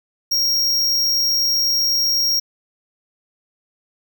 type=tone; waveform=square; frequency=5588 Hz; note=F8; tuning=in tune; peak=-16 dBFS; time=0.31-2.4 s; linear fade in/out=10 ms; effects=none